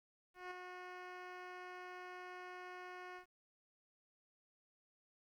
10% pulse tone with ADSR envelope, 362.9 Hz, F#4, 34 cents flat, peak -35 dBFS, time 0.34-3.26 s, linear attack 170 ms, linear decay 9 ms, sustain -5 dB, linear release 97 ms, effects low-pass 3000 Hz 12 dB/octave + 12-bit

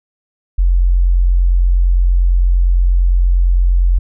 sine tone, 44.36 Hz, F1, 28 cents sharp, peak -8 dBFS, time 0.58-3.99 s, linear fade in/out 10 ms, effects none

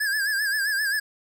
square tone with vibrato, 1661.2 Hz, G#6, in tune, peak -23 dBFS, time 0-1 s, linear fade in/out 10 ms, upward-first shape sine, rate 7.6 Hz, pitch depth 89 cents each way, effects none

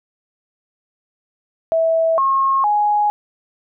sine tone with pitch steps, 653 / 1081 / 833 Hz, E5 / C#6 / G#5, -17 / -44 / +5 cents, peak -13 dBFS, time 1.72-3.1 s, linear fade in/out 0 ms, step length 460 ms, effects none

